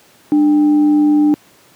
sine tone with frequency modulation, 298.1 Hz, D4, 26 cents sharp, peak -8 dBFS, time 0.32-1.34 s, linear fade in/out 0 ms, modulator 499 Hz, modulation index 0.21, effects pink hiss -48 dBFS RMS until 1.75 s + high-pass 150 Hz 12 dB/octave

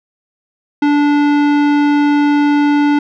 sine tone with tanh clipping, 291.2 Hz, D4, 15 cents flat, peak -11 dBFS, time 0.82-2.99 s, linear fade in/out 5 ms, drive 18 dB, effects none

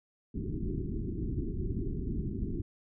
pink low-pass noise, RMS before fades -34 dBFS, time 0.34-2.62 s, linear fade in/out 10 ms, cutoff 400 Hz, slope 96 dB/octave, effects none

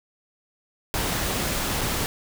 pink noise with dropouts, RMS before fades -26 dBFS, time 0.94-2.06 s, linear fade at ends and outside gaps 0 ms, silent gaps 1.81-1.814 s, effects none

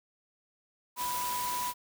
sine tone in noise, 985 Hz, B5, 5 cents flat, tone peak -32 dBFS, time 0.96-1.74 s, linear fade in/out 50 ms, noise white, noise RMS -37 dBFS, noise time 0.96-1.74 s, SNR +2 dB, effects none

